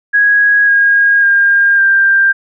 sine tone with pitch steps, 1656 / 1632.3 / 1608.9 / 1585.8 Hz, G#6 / G#6 / G6 / G6, -5 / -30 / +45 / +20 cents, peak -6 dBFS, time 0.13-2.33 s, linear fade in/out 20 ms, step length 550 ms, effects none

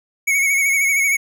square tone with vibrato, 2217 Hz, C#7, in tune, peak -15 dBFS, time 0.27-1.17 s, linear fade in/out 10 ms, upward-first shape sine, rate 13 Hz, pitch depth 44 cents each way, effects none

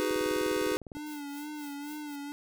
square chord, G# minor seventh, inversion second, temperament just, 311.5 / 373.8 / 415.3 / 498.4 Hz, D#4 / F#4 / G#4 / B4, +2 / +18 / 0 / +16 cents, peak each -34 dBFS, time 0-0.77 s, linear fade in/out 0 ms
click train, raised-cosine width 2 ms, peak -30 dBFS, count 18, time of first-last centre 0.11-0.969 s, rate 19.8 Hz
square tone with vibrato, 292.7 Hz, D4, 6 cents flat, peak -38 dBFS, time 0.95-2.32 s, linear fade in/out 0 ms, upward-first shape sine, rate 2.2 Hz, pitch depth 53 cents each way
blue noise with tremolo, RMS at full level -49 dBFS, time 1.06-2.16 s, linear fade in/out 5 ms, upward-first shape triangle, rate 3.8 Hz, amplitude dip 100%
effects none

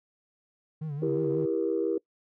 triangle tone with vibrato, 149.5 Hz, D3, 31 cents sharp, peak -29 dBFS, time 0.81-1.46 s, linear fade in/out 10 ms, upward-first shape sine, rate 5.6 Hz, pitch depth 100 cents each way
sine chord, E diminished, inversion none, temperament just, 329.6 / 395.6 / 474.7 Hz, E4 / G4 / Bb4, 0 / +16 / +31 cents, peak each -29 dBFS, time 1.02-1.98 s, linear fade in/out 5 ms
effects noise-tail reverb RT60 0.1 s tail -24 dB re dry + tanh soft clip ceiling -16 dBFS

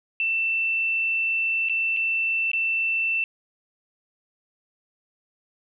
sine tone with dropouts, 2674 Hz, E7, 24 cents sharp, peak -21 dBFS, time 0.2-3.24 s, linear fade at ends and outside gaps 1 ms, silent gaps 1.687-1.696 / 1.965-1.97 / 2.516-2.533 s, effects none

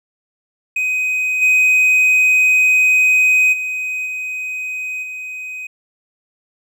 triangle tone with level steps, 2511 Hz, D#7, 15 cents sharp, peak -14 / -8 / -18 / -20 / -24 dBFS, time 0.76-5.67 s, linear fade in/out 5 ms, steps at 1.41 / 3.52 / 4.05 / 5.02 s, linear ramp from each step 20 ms, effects none

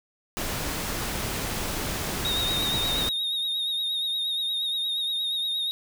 pink noise, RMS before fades -30 dBFS, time 0.37-3.09 s, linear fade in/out 0 ms
triangle tone with vibrato, 3729 Hz, A#7, in tune, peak -24 dBFS, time 2.25-5.71 s, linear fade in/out 0 ms, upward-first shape triangle, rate 8.5 Hz, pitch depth 51 cents each way
effects none

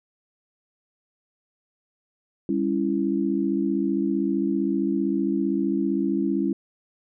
sine chord, C# diminished, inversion second, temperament just, 199.57 / 277.2 / 332.6 Hz, G3 / C#4 / E4, +31 / 0 / +16 cents, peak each -26 / -25 / -25 dBFS, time 2.49-6.53 s, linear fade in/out 2 ms, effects none

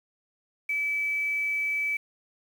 sine tone with quantisation, 2301 Hz, D7, 36 cents flat, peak -25 dBFS, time 0.69-1.97 s, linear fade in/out 5 ms, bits 8, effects none

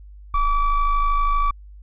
triangle ring-modulated tone, 587.3 Hz, D5, in tune, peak -11 dBFS, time 0.34-1.51 s, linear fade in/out 5 ms, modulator 561 Hz, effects added 50 Hz sine -39 dBFS peak until 1.82 s + resampled to 8000 Hz

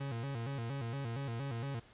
40% pulse tone with vibrato, 126.7 Hz, B2, 45 cents sharp, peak -36 dBFS, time 0-1.8 s, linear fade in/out 10 ms, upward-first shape square, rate 4.3 Hz, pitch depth 160 cents each way, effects pink hiss -61 dBFS RMS until 1.93 s + resampled to 8000 Hz

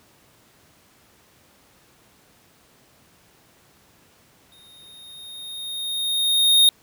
square tone with exponential growth, 3705 Hz, A#7, 11 cents flat, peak -11 dBFS, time 4.52-6.69 s, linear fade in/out 1 ms, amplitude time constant 470 ms, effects pink hiss -56 dBFS RMS until 6.82 s + high-pass 80 Hz 12 dB/octave

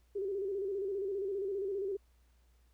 sine tone with vibrato, 392.9 Hz, G4, 4 cents sharp, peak -33 dBFS, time 0.15-1.97 s, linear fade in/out 10 ms, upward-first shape square, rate 15 Hz, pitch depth 63 cents each way, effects added 60 Hz sine -64 dBFS peak until 2.73 s + pink hiss -75 dBFS RMS until 2.73 s

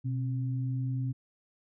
sine tone pair together, 126.3 / 267.6 Hz, B2 / C4, +39 / +39 cents, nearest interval octave + minor second, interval 1300 cents, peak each -29 / -39 dBFS, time 0.04-1.13 s, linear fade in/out 20 ms, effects none

